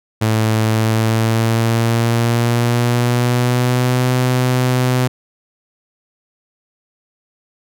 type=tone with pitch glide; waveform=sawtooth; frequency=110 to 126.36 Hz; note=A2 to B2; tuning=0 to +40 cents; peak=-9 dBFS; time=0.21-5.08 s; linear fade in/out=10 ms; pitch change=+240 cents; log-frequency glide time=0.64-4.09 s; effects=none